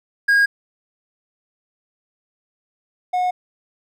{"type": "tone pair in turn", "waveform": "triangle", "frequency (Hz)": [1632, 727], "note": ["G#6", "F#5"], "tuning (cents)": [-31, -31], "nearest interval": "octave + major second", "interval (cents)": 1400, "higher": "first", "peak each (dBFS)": [-10, -15], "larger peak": "first", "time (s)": [[0.28, 0.46], [3.13, 3.31]], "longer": "neither", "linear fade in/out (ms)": 10, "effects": []}